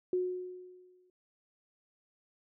sine tone with exponential decay, 364.3 Hz, F#4, 27 cents flat, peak -26 dBFS, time 0.13-1.1 s, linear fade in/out 2 ms, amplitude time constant 210 ms, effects none

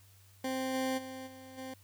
20% pulse tone with level steps, 261.6 Hz, C4, in tune, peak -28 / -26 / -37 / -44 / -36 dBFS, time 0.44-1.74 s, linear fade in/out 5 ms, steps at 0.73 / 0.97 / 1.26 / 1.57 s, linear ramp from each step 20 ms, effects added 97 Hz sine -59 dBFS peak until 1.83 s + white hiss -64 dBFS RMS until 1.83 s

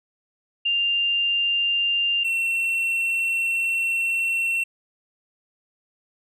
sine / triangle tone pair in turn, 2794 / 2711 Hz, F7 / E7, 0 / +48 cents, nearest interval minor second, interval 52 cents, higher first, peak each -19 dBFS, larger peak neither, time 0.65-2.24 / 2.24-4.64 s, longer second, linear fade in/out 10 ms, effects none

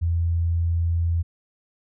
sine tone, 84.3 Hz, E2, 39 cents sharp, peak -19 dBFS, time 0.01-1.23 s, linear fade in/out 20 ms, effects none

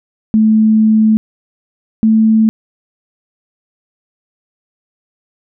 sine tone pair in turn, 218 / 220.3 Hz, A3 / A3, -16 / +2 cents, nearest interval unison, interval 18 cents, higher second, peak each -6 dBFS, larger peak neither, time 0.34-1.17 / 2.03-2.49 s, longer first, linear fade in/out 0 ms, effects none

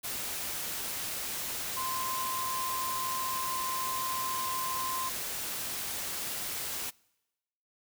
sine tone in noise, 1040 Hz, C6, 11 cents flat, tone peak -33 dBFS, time 1.76-5.1 s, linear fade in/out 20 ms, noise white, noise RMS -36 dBFS, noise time 0.03-6.91 s, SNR 0 dB, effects noise-tail reverb RT60 1.0 s tail -26 dB re dry

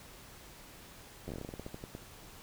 slowing click train, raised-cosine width 2 ms, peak -28 dBFS, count 16, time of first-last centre 1.28-1.951 s, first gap 11 ms, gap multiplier 1.18, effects pink hiss -53 dBFS RMS until 2.42 s

